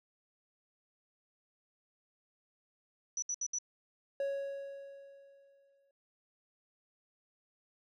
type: tone bursts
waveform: sine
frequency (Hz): 5920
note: F#8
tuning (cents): 0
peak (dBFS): -33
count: 4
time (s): 3.17-3.586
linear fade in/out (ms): 2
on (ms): 53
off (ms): 68
type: tone with exponential decay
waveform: triangle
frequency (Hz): 554.4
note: C#5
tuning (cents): 0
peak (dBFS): -29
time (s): 4.2-5.91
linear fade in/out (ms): 2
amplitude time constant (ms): 370
effects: none